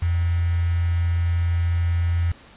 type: tone with quantisation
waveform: sine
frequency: 85.5 Hz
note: F2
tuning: 36 cents flat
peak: -18 dBFS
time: 0.02-2.32 s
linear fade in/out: 5 ms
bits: 6
effects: pink hiss -48 dBFS RMS until 2.56 s + resampled to 8000 Hz